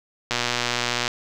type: click train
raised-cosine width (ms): 0.2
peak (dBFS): -5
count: 94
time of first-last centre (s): 0.31-1.079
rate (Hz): 121
effects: none